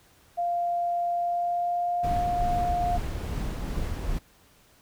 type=tone with pitch glide; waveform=sine; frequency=696 to 706.1 Hz; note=F5 to F5; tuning=-6 to +19 cents; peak=-24 dBFS; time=0.37-2.98 s; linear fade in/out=20 ms; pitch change=+25 cents; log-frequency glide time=1.13-2.27 s
type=noise with tremolo; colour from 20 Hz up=brown; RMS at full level=-29 dBFS; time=2.03-4.19 s; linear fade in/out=10 ms; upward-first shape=triangle; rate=2.4 Hz; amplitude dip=25%
effects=pink hiss -59 dBFS RMS until 4.81 s